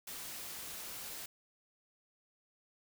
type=noise; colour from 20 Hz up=white; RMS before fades=-45 dBFS; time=0.07-1.26 s; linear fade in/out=5 ms; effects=none